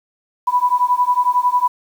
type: beating tone pair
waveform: sine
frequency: 983 / 994 Hz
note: B5 / B5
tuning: -8 / +11 cents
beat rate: 11 Hz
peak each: -16 dBFS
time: 0.47-1.68 s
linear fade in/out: 10 ms
effects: 7-bit